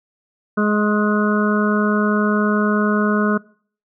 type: harmonic tone with a mistuned harmonic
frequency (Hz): 209.6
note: G#3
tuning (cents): +16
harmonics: 1 / 2 / 3 / 5 / 6 / 7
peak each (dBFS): -16 / -22 / -27 / -27 / -25 / -24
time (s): 0.57-3.38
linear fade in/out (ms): 10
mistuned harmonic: 5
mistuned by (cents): +17
effects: noise-tail reverb RT60 0.5 s tail -23 dB re dry